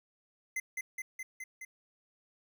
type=tone with echo; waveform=square; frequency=2059 Hz; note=C7; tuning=28 cents flat; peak=-33 dBFS; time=0.56-0.6 s; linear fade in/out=5 ms; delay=210 ms; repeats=5; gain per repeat=-2 dB; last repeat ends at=1.65 s; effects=none